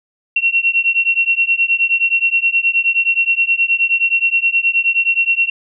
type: beating tone pair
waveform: sine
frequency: 2724 / 2733.5 Hz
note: F7 / F7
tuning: -44 / -38 cents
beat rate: 9.5 Hz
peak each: -15 dBFS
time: 0.36-5.5 s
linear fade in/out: 5 ms
effects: none